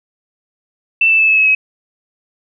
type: tone with pitch steps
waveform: sine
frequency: 2667 / 2644 / 2621 / 2599 / 2576 / 2554 Hz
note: E7 / E7 / E7 / E7 / E7 / D#7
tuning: +20 / +5 / -11 / -25 / -41 / +45 cents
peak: -8 dBFS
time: 1.01-1.55 s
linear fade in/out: 5 ms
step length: 90 ms
effects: none